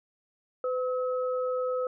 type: tone pair together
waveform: sine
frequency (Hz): 506 / 1285.4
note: B4 / E6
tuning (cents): +42 / -44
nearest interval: octave + major third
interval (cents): 1614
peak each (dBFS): -27 / -35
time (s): 0.64-1.87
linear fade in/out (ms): 2
effects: none